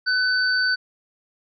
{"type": "tone pair together", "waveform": "sine", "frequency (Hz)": [1505, 4568], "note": ["F#6", "D8"], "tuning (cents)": [29, -49], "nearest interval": "octave + perfect fifth", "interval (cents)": 1922, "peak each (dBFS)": [-19, -24], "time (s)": [0.06, 0.76], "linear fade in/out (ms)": 20, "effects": []}